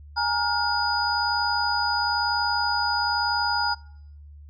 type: tone cluster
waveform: sine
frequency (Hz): 831 / 932 / 1422 / 4950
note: G#5 / A#5 / F6 / D#8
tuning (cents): +1 / -1 / +31 / -10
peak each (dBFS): -27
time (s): 0.16-3.75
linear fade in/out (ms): 20
effects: noise-tail reverb RT60 0.8 s tail -26 dB re dry + added 73 Hz sine -42 dBFS peak until 4.49 s